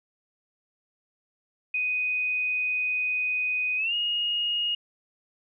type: tone with pitch glide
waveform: sine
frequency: 2495 to 2866 Hz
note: D#7 to F7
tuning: +4 to +44 cents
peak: -24 dBFS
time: 1.74-4.75 s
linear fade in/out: 5 ms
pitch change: +240 cents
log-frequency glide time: 3.77-3.94 s
effects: none